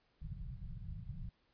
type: low-pass noise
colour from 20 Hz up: pink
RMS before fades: -45 dBFS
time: 0.21-1.3 s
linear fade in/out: 10 ms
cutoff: 180 Hz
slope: 96 dB/octave
effects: pink hiss -75 dBFS RMS until 1.53 s + resampled to 11025 Hz